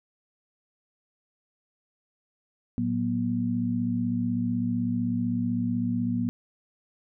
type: tone cluster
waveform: sine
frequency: 112.6 / 184.9 / 240.8 Hz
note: A2 / F#3 / B3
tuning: +40 / -1 / -44 cents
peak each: -31 / -31 / -26 dBFS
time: 2.78-6.29 s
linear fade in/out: 0 ms
effects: none